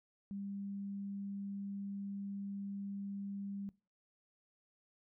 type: tone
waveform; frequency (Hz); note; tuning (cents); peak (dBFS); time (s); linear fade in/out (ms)
sine; 199.1; G3; +27; -40; 0.31-3.69; 0
effects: noise-tail reverb RT60 0.3 s tail -21 dB re dry